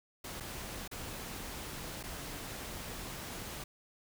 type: noise with dropouts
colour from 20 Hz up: pink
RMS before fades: -43 dBFS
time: 0.24-3.64 s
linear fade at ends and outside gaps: 5 ms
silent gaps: 0.401-0.405 / 0.878-0.913 / 2.03-2.036 s
effects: none